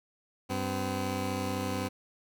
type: tone pair together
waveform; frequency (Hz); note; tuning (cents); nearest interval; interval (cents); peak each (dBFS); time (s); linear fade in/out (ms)
15% pulse; 95.61 / 255.1; G2 / C4; -43 / -44; octave + perfect fourth; 1699; -27; 0.49-1.89; 20
effects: none